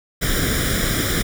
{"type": "noise with comb filter", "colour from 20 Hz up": "pink", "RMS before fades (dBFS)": -20, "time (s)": [0.21, 1.23], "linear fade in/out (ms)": 20, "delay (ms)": 0.56, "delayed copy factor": 0.8, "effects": []}